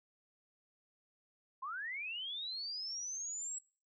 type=linear sweep; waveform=sine; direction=up; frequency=1006 to 7770 Hz; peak=-39 dBFS; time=1.62-3.59 s; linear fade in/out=10 ms; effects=noise-tail reverb RT60 0.4 s tail -23 dB re dry